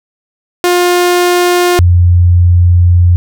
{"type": "tone pair in turn", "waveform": ["sawtooth", "sine"], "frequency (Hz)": [354.7, 88.01], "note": ["F4", "F2"], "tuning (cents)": [27, 14], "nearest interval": "2 octaves", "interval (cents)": 2413, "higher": "first", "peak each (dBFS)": -3, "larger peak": "neither", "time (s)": [[0.64, 1.79], [1.79, 3.16]], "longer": "second", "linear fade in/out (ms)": 0, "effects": []}